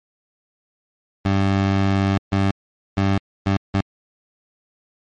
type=tone bursts at uneven times; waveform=20% pulse; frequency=97.7 Hz; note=G2; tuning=5 cents flat; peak=-11 dBFS; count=5; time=1.25-2.18 / 2.32-2.51 / 2.97-3.18 / 3.46-3.57 / 3.74-3.81 s; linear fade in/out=5 ms; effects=low-pass 4000 Hz 12 dB/octave + MP3 48 kbps